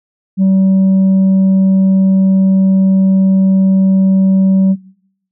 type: tone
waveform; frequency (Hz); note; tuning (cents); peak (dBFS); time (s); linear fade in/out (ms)
sine; 191.2; G3; -43; -4; 0.37-4.76; 50
effects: noise-tail reverb RT60 0.8 s tail -24 dB re dry + tanh soft clip ceiling -6 dBFS